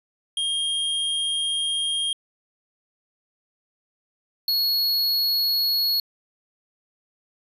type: tone pair in turn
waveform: square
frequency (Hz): 3228 / 4338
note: G#7 / C#8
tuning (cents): -50 / -38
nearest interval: perfect fourth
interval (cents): 512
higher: second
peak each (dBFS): -23 / -20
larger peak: second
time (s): 0.37-2.13 / 4.48-6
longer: first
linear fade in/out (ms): 2
effects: resampled to 32000 Hz